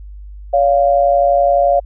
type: tone pair together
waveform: sine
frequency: 566.8 / 698.5 Hz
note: C#5 / F5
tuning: +38 / 0 cents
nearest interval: major third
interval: 362 cents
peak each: -12 dBFS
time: 0.53-1.8 s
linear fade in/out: 10 ms
effects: added 50 Hz sine -30 dBFS peak until 1.85 s